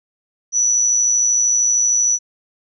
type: tone with amplitude modulation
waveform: sine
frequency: 5920 Hz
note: F#8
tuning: in tune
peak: -11 dBFS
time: 0.52-2.19 s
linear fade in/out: 50 ms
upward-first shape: sine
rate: 113 Hz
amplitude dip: 40%
effects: none